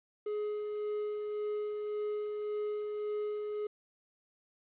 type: tone with tremolo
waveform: triangle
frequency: 420 Hz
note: G#4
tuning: 19 cents sharp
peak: -30 dBFS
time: 0.26-3.67 s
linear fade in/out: 5 ms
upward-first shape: sine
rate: 1.8 Hz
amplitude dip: 30%
effects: resampled to 8000 Hz + 11-bit